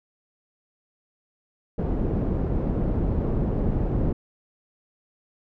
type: low-pass noise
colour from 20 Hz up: pink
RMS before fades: -24 dBFS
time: 1.78-4.13 s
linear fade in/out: 10 ms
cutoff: 390 Hz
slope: 12 dB/octave
effects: none